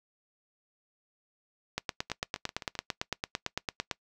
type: two click trains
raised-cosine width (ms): 0.2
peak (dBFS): -13 / -22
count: 20 / 6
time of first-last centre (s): 1.78-3.912 / 2.1-2.753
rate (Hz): 8.91 / 7.66
effects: noise-tail reverb RT60 0.1 s tail -22 dB re dry